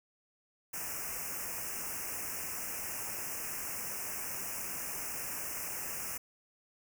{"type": "band-stop noise", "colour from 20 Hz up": "white", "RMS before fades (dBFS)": -39, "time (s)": [0.73, 6.18], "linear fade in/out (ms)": 10, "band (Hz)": [2800, 5200], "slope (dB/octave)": 96, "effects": []}